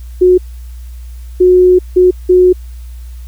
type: tone bursts at uneven times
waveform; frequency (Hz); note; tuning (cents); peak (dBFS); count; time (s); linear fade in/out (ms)
sine; 364.4; F#4; -26; -3; 4; 0.21-0.38 / 1.4-1.79 / 1.96-2.11 / 2.29-2.53; 10
effects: added 60 Hz sine -25 dBFS peak until 3.27 s + white hiss -47 dBFS RMS until 3.27 s